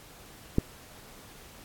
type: click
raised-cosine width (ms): 3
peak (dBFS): -9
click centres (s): 0.584
effects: pink hiss -51 dBFS RMS until 1.64 s + AAC 64 kbps